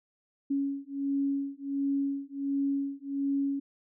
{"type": "beating tone pair", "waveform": "sine", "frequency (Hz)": [277.2, 278.6], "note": ["C#4", "C#4"], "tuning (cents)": [0, 9], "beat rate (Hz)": 1.4, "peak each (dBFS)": -31, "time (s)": [0.5, 3.6], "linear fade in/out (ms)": 10, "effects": []}